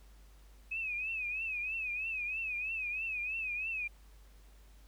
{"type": "tone with vibrato", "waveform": "sine", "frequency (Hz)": 2545, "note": "D#7", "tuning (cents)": 39, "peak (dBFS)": -34, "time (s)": [0.71, 3.88], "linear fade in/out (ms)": 10, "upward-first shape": "triangle", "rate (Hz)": 3.1, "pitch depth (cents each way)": 120, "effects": ["added 50 Hz sine -55 dBFS peak until 4.87 s", "pink hiss -66 dBFS RMS until 4.87 s"]}